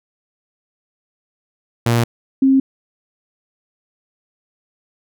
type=tone pair in turn; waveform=sawtooth / sine; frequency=117.6 / 267.7 Hz; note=A#2 / C4; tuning=+16 / +40 cents; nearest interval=octave + major second; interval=1424 cents; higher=second; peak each=-9 dBFS; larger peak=neither; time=1.86-2.04 / 2.42-2.6 s; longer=neither; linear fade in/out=5 ms; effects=none